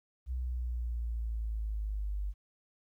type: exponential sweep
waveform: sine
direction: down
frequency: 63.6 to 49 Hz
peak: -32 dBFS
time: 0.26-2.34 s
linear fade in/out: 50 ms
effects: 12-bit